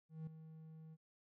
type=tone with ADSR envelope; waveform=triangle; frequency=158.9 Hz; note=D#3; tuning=37 cents sharp; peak=-40 dBFS; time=0.09-0.97 s; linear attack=180 ms; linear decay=4 ms; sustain=-11 dB; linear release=40 ms; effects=none